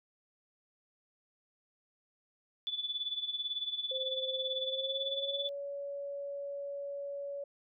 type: tone with tremolo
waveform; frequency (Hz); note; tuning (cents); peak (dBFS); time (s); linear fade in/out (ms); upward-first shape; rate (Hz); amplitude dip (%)
sine; 3468; A7; -26; -31; 2.67-5.49; 0; sine; 18; 75
type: tone with pitch glide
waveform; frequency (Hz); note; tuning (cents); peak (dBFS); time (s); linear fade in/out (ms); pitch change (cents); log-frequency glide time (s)
sine; 523.3 to 564.1; C5 to C#5; 0 to +30; -37; 3.91-7.44; 5; +130; 4.61-5.49
effects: none